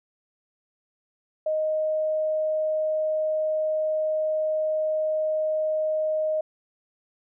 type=tone; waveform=sine; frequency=622.3 Hz; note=D#5; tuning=in tune; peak=-22 dBFS; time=1.46-6.41 s; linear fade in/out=5 ms; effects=none